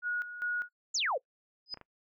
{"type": "tone with tremolo", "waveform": "sine", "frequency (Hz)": 1451, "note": "F#6", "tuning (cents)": -34, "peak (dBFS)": -30, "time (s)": [0.02, 0.69], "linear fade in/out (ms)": 50, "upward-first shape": "square", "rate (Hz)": 2.5, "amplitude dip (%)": 70}
{"type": "exponential sweep", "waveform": "sine", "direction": "down", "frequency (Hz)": [7459, 449], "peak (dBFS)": -28, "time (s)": [0.94, 1.18], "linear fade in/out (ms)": 10}
{"type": "tone with exponential growth", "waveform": "sine", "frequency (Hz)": 5010, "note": "D#8", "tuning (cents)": 11, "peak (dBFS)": -31, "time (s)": [1.66, 1.74], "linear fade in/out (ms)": 2, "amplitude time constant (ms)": 17}
{"type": "clicks", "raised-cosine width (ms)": 0.5, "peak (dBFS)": -34, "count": 3, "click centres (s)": [1.742, 1.773, 1.813]}
{"effects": ["noise-tail reverb RT60 0.1 s tail -23 dB re dry"]}